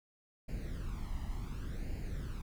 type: noise with flanger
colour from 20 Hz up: brown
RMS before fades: -39 dBFS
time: 0.48-2.42 s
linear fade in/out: 10 ms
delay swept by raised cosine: 0.42 to 1.02 ms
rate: 0.68 Hz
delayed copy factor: +0.7
effects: none